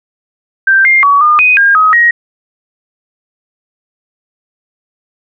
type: tone with pitch steps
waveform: sine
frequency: 1569 / 2113 / 1132 / 1214 / 2498 / 1614 / 1266 / 1887 Hz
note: G6 / C7 / C#6 / D#6 / D#7 / G#6 / D#6 / A#6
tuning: +1 / +16 / +36 / -43 / +6 / -50 / +30 / +21 cents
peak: -4 dBFS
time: 0.67-2.11 s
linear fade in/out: 5 ms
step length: 180 ms
effects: none